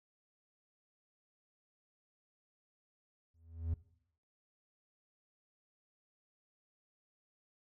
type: tone with exponential growth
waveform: triangle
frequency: 82.41 Hz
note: E2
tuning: in tune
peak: -28 dBFS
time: 3.34-3.74 s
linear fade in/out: 5 ms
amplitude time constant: 85 ms
effects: noise-tail reverb RT60 0.7 s tail -19 dB re dry